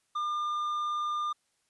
sine tone with tanh clipping, 1203 Hz, D6, 41 cents sharp, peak -30 dBFS, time 0.15-1.33 s, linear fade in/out 10 ms, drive 6 dB, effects white hiss -74 dBFS RMS until 1.69 s + resampled to 24000 Hz

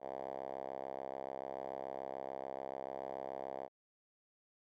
5% pulse tone with band-pass filter, 66.9 Hz, C2, 39 cents sharp, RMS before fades -44 dBFS, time 0-3.69 s, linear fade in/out 50 ms, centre 660 Hz, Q 2.5, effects none

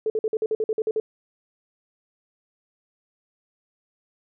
sine tone bursts, 436.9 Hz, A4, 12 cents flat, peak -20 dBFS, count 11, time 0.06-1 s, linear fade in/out 2 ms, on 40 ms, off 50 ms, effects none

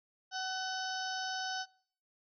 harmonic tone, 753 Hz, F#5, 30 cents sharp, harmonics 1 / 2 / 4 / 5 / 6 / 7 / 8, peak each -39 / -40 / -45 / -48 / -47 / -44 / -48 dBFS, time 0.31-1.66 s, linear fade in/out 50 ms, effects noise-tail reverb RT60 0.6 s tail -25 dB re dry

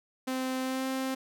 sawtooth tone with pitch glide, 259.4 to 263.5 Hz, C4 to C4, -15 to +12 cents, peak -26 dBFS, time 0.27-1.15 s, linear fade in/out 10 ms, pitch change +27 cents, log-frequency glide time 0.61-0.86 s, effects none

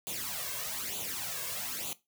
white noise with flanger, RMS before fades -37 dBFS, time 0.07-1.93 s, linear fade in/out 0 ms, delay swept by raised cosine 0.28 to 1.88 ms, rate 1.1 Hz, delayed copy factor +0.75, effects noise-tail reverb RT60 0.2 s tail -17 dB re dry + high-pass 80 Hz 12 dB/octave

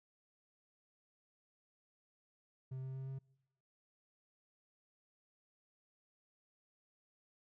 triangle tone with pitch steps, 130.81 / 131.87 / 132.94 / 134.02 Hz, C3 / C3 / C3 / C3, 0 / +14 / +28 / +42 cents, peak -39 dBFS, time 2.71-3.19 s, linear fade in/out 10 ms, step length 120 ms, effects noise-tail reverb RT60 1.0 s tail -26 dB re dry

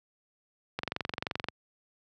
click train, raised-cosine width 0.3 ms, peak -15 dBFS, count 17, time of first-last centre 0.79-1.486 s, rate 23 Hz, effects high-pass 80 Hz 12 dB/octave

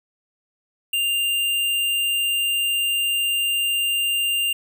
square tone, 2794 Hz, F7, in tune, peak -20 dBFS, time 0.93-4.53 s, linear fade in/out 5 ms, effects none

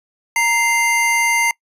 square tone pair together, 930.5 / 2089 Hz, A#5 / C7, -3 / -3 cents, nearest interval octave + major second, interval 1400 cents, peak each -20 / -16 dBFS, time 0.36-1.51 s, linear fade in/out 2 ms, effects noise-tail reverb RT60 0.1 s tail -23 dB re dry + resampled to 32000 Hz

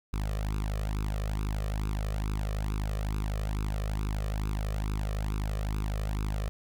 sawtooth tone with flanger, 51.91 Hz, G#1, in tune, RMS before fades -31 dBFS, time 0.13-6.49 s, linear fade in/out 0 ms, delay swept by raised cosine 0.78 to 1.68 ms, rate 2.3 Hz, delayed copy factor +0.95, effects none

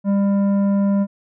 sine tone with tanh clipping, 199.3 Hz, G3, 29 cents sharp, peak -16 dBFS, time 0.04-1.07 s, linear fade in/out 50 ms, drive 10 dB, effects none

